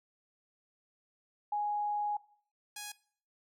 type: tone pair in turn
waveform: sine / 5% pulse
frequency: 830.6 / 830.6 Hz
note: G#5 / G#5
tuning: 0 / 0 cents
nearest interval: unison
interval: 0 cents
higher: neither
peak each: -30 / -29 dBFS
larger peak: second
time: 1.52-2.17 / 2.76-2.92 s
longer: first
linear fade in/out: 5 ms
effects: noise-tail reverb RT60 0.5 s tail -19 dB re dry